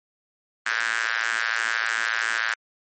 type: tone with high-pass filter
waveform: sawtooth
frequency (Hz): 113.3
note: A#2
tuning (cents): -49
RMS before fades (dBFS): -25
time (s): 0.66-2.54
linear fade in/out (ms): 5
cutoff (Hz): 1600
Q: 5.2
effects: MP3 32 kbps